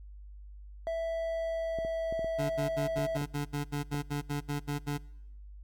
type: tone with pitch glide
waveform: triangle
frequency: 659.3 to 654.7 Hz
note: E5 to E5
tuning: 0 to -12 cents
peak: -28 dBFS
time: 0.87-3.17 s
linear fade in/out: 0 ms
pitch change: -12 cents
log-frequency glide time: 1.03-2.1 s
type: clicks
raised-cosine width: 2 ms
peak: -27 dBFS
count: 8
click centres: 1.787 / 1.849 / 2.125 / 2.193 / 2.245 / 2.986 / 3.215 / 3.944 s
type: tone bursts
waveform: 25% pulse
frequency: 144.9 Hz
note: D3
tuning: 23 cents flat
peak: -27 dBFS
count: 14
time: 2.38-4.983 s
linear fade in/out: 20 ms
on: 120 ms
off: 71 ms
effects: noise-tail reverb RT60 0.9 s tail -23 dB re dry + added 50 Hz sine -45 dBFS peak until 5.63 s